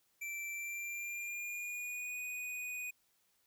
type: tone with pitch glide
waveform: square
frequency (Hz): 2340 to 2479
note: D7 to D#7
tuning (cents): -7 to -7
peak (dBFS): -40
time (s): 0.21-2.91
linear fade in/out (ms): 10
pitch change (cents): +100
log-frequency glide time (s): 0.52-2.18
effects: white hiss -75 dBFS RMS until 3.46 s